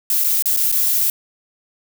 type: noise with dropouts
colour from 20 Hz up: violet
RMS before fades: -17 dBFS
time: 0.1-1.1 s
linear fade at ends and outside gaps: 2 ms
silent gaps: 0.239-0.243 / 0.424-0.457 / 0.565-0.571 / 0.717-0.724 s
effects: none